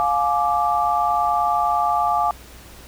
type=chord; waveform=sine; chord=D diminished; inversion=first; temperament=just; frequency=704.8 / 845.8 / 1174.7 Hz; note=F5 / Ab5 / D6; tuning=+16 / +31 / 0 cents; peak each=-21 dBFS; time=0-2.31 s; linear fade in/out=0 ms; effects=added 60 Hz sine -44 dBFS peak until 2.87 s + pink hiss -44 dBFS RMS until 2.87 s